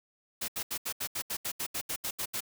white noise bursts, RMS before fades -34 dBFS, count 14, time 0.41-2.406 s, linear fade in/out 10 ms, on 72 ms, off 76 ms, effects none

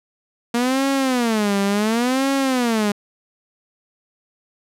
sawtooth tone with vibrato, 233.1 Hz, A#3, in tune, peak -13 dBFS, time 0.54-2.92 s, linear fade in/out 5 ms, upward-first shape sine, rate 0.7 Hz, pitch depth 280 cents each way, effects low-pass 12000 Hz 12 dB/octave

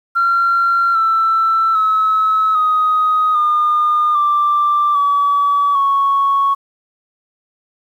sine tone with pitch steps, 1373 / 1331.6 / 1291.5 / 1252.5 / 1214.8 / 1178.1 / 1142.6 / 1108.2 Hz, F6 / E6 / E6 / D#6 / D#6 / D6 / D6 / C#6, -30 / +17 / -36 / +11 / -42 / +5 / -48 / -1 cents, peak -10 dBFS, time 0.15-6.55 s, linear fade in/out 20 ms, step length 800 ms, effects tanh soft clip ceiling -7 dBFS + 8-bit

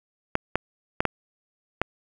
clicks, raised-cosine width 0.5 ms, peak -6 dBFS, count 5, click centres 0.354 / 0.556 / 1.005 / 1.053 / 1.816 s, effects 7-bit

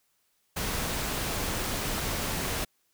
pink noise, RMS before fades -31 dBFS, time 0.56-2.65 s, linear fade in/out 10 ms, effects white hiss -72 dBFS RMS until 2.93 s

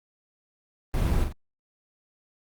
brown noise with echo, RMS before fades -24 dBFS, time 0.94-1.24 s, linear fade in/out 0 ms, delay 42 ms, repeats 2, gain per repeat -6 dB, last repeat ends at 1.324 s, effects Opus 32 kbps

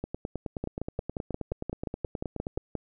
two click trains, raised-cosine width 2 ms, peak -19 / -18 dBFS, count 25 / 13, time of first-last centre 0.04-2.574 / 0.64-2.753 s, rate 9.47 / 5.68 Hz, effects none

